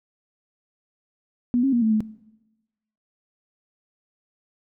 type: tone with pitch steps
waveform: sine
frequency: 243.5 / 270.5 / 237.9 / 220.2 / 215.6 Hz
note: B3 / C#4 / A#3 / A3 / A3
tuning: -24 / -42 / +35 / +2 / -35 cents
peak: -17 dBFS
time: 1.54-2.005 s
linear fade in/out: 0 ms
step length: 93 ms
effects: noise-tail reverb RT60 1.0 s tail -20 dB re dry